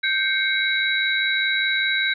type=tone cluster; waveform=sine; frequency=1566 / 2127 / 2232 / 3901 Hz; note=G6 / C7 / C#7 / B7; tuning=-2 / +28 / +11 / -22 cents; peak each=-22 / -27 / -27 / -24 dBFS; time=0.03-2.14 s; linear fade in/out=10 ms; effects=none